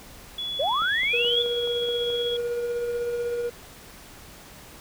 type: tone with pitch glide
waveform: sine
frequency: 3400 to 3332 Hz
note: G#7 to G#7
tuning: +40 to +5 cents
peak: -28 dBFS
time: 0.38-2.37 s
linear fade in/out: 5 ms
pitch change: -35 cents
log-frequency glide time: 0.65-1.33 s
type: linear sweep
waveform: sine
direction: up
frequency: 493.9 to 3520 Hz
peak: -22 dBFS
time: 0.59-1.43 s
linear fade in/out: 10 ms
type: click train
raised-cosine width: 1 ms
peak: -28 dBFS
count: 7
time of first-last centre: 0.82-2.102 s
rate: 4.68 Hz
type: tone with tremolo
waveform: triangle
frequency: 477.6 Hz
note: A#4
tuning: 42 cents sharp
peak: -22 dBFS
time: 1.13-3.5 s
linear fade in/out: 10 ms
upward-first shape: sine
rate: 16 Hz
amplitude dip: 30%
effects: pink hiss -46 dBFS RMS until 4.8 s